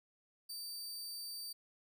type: tone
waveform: sawtooth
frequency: 4633 Hz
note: D8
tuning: 24 cents flat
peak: -40 dBFS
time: 0.49-1.53 s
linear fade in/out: 10 ms
effects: none